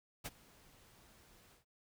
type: noise with ADSR envelope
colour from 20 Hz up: pink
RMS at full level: -40 dBFS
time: 0.24-1.65 s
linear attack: 19 ms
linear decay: 35 ms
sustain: -24 dB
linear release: 120 ms
effects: none